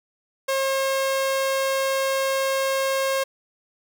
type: tone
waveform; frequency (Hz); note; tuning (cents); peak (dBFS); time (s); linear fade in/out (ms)
sawtooth; 538; C5; +48; -17; 0.48-3.24; 10
effects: none